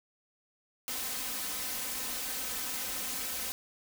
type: noise with comb filter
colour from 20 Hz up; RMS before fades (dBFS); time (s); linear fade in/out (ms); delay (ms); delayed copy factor
white; -36; 0.88-3.52; 0; 3.9; +0.95
effects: none